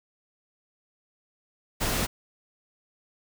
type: noise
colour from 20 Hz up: pink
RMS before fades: -27 dBFS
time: 1.8-2.07 s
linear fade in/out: 20 ms
effects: none